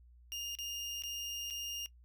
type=tone with dropouts; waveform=30% pulse; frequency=2826 Hz; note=F7; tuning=20 cents sharp; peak=-36 dBFS; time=0.32-1.86 s; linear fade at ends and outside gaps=0 ms; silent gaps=0.552-0.587 / 1.022-1.036 / 1.501-1.507 s; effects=noise-tail reverb RT60 0.1 s tail -19 dB re dry + added 60 Hz sine -57 dBFS peak until 2.04 s